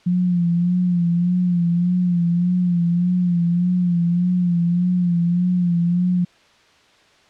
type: tone with vibrato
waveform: sine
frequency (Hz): 175.7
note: F3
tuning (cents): +11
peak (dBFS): -15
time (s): 0.06-6.25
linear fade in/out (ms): 10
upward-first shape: sine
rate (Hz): 1.7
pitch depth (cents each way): 49
effects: white hiss -53 dBFS RMS until 7.29 s + low-pass 4000 Hz 12 dB/octave